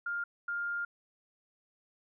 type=tone bursts at uneven times; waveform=sine; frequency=1405 Hz; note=F6; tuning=10 cents sharp; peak=-32 dBFS; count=2; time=0.06-0.24 / 0.48-0.85 s; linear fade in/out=5 ms; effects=none